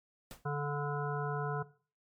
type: noise with exponential decay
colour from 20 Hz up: pink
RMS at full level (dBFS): -44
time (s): 0.31-0.46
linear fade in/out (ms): 0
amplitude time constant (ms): 32
type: harmonic tone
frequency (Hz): 145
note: D3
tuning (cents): -22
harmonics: 1 / 3 / 5 / 7 / 9 / 10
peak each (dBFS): -34 / -39 / -41 / -42 / -44 / -44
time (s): 0.45-1.63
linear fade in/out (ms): 10
effects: noise-tail reverb RT60 0.4 s tail -17 dB re dry + MP3 96 kbps